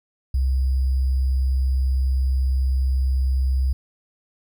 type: tone with sample-and-hold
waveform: sine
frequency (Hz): 65.41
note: C2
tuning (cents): 0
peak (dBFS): -17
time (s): 0.34-3.73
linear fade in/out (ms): 5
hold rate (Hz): 4900
effects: none